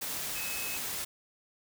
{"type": "tone in noise", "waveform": "sine", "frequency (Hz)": 2573, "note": "E7", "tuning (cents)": -43, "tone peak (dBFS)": -39, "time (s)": [0.35, 0.78], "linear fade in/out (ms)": 10, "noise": "white", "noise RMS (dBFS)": -36, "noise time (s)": [0.01, 1.05], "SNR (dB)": -6, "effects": []}